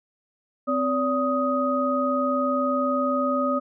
sine tone cluster, 258.2 / 574 / 1250 Hz, C4 / D5 / D#6, -23 / -40 / +8 cents, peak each -25 dBFS, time 0.67-3.6 s, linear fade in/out 20 ms, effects none

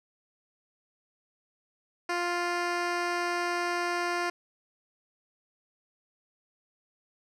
10% pulse tone with low-pass filter, 349.8 Hz, F4, 3 cents sharp, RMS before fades -30 dBFS, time 2.09-4.3 s, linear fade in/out 5 ms, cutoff 6500 Hz, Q 0.62, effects none

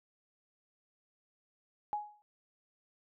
sine tone with exponential decay, 836 Hz, G#5, 11 cents sharp, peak -29 dBFS, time 1.93-2.22 s, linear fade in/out 0 ms, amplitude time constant 62 ms, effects none

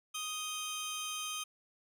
20% pulse tone pair together, 1244.5 / 3143 Hz, D#6 / G7, 0 / +4 cents, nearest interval octave + major third, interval 1604 cents, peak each -36 / -34 dBFS, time 0.14-1.44 s, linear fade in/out 10 ms, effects none

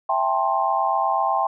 sine chord, A minor seventh, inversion second, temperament just, 660 / 792 / 880 / 1056 Hz, E5 / G5 / A5 / C6, +2 / +18 / 0 / +16 cents, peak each -26 / -22 / -26 / -23 dBFS, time 0.09-1.47 s, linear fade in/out 5 ms, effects none

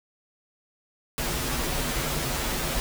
pink noise with comb filter, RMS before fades -28 dBFS, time 1.18-2.8 s, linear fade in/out 0 ms, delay 10 ms, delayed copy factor -0.65, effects none

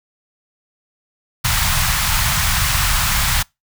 pink band-stop noise, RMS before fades -17 dBFS, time 1.44-3.43 s, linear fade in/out 10 ms, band 150 to 910 Hz, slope 24 dB/octave, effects noise-tail reverb RT60 0.2 s tail -25 dB re dry

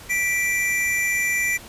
square tone pair together, 1967.3 / 2349 Hz, B6 / D7, -7 / 0 cents, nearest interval minor third, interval 307 cents, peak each -24 / -23 dBFS, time 0.09-1.58 s, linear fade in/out 20 ms, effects pink hiss -42 dBFS RMS until 1.68 s + resampled to 32000 Hz

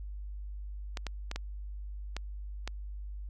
clicks, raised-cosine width 0.2 ms, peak -19 dBFS, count 6, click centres 0.972 / 1.067 / 1.314 / 1.36 / 2.166 / 2.676 s, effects added 50 Hz sine -38 dBFS peak until 3.29 s

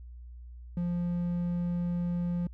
triangle tone, 174.61 Hz, F3, in tune, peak -26 dBFS, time 0.77-2.47 s, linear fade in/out 2 ms, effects added 60 Hz sine -43 dBFS peak until 2.53 s

